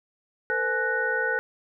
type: tone cluster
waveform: sine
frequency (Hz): 450.7 / 510 / 845 / 1484 / 1858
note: A4 / C5 / G#5 / F#6 / A#6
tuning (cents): +42 / -44 / +30 / +5 / -6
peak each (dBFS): -31 / -31 / -34 / -25 / -33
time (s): 0.5-1.39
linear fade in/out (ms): 0
effects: none